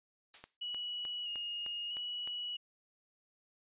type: noise with exponential decay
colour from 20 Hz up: blue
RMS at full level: -41 dBFS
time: 0.34-0.57 s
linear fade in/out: 1 ms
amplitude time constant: 50 ms
type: click train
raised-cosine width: 0.3 ms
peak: -32 dBFS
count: 7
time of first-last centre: 0.44-2.275 s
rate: 3.27 Hz
type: tone with vibrato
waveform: sine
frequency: 2893 Hz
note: F#7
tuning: 40 cents flat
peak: -37 dBFS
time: 0.61-2.57 s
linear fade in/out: 10 ms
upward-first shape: square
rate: 0.77 Hz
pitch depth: 22 cents each way
effects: resampled to 8000 Hz